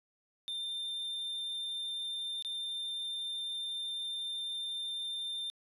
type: tone with dropouts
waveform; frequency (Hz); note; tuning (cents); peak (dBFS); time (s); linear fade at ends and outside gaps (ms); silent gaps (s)
triangle; 3594; A7; +36; -34; 0.48-5.5; 0; 2.424-2.448
effects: resampled to 32000 Hz